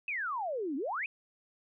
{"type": "exponential two-way sweep", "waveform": "sine", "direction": "down then up", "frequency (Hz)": [2637, 257, 2637], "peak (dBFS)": -32, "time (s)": [0.08, 1.06], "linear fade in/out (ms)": 2, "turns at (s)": 0.76, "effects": []}